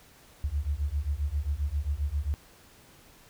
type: beating tone pair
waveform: sine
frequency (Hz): 68.8 / 76.3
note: C#2 / D#2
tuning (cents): -12 / -33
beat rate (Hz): 7.5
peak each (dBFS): -30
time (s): 0.44-2.34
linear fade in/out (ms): 0
effects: pink hiss -56 dBFS RMS until 3.29 s